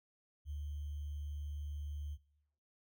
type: tone with sample-and-hold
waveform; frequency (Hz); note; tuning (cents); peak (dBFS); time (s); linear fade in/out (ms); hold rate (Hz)
sine; 73.42; D2; 0; -39; 0.45-2.18; 50; 3150
effects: noise-tail reverb RT60 0.9 s tail -24 dB re dry